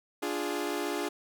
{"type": "chord", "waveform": "sawtooth", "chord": "D diminished", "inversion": "none", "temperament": "equal", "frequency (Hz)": [293.7, 349.2, 415.3], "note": ["D4", "F4", "Ab4"], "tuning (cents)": [0, 0, 0], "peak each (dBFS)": -31, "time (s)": [0.22, 1.09], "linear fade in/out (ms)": 10, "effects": []}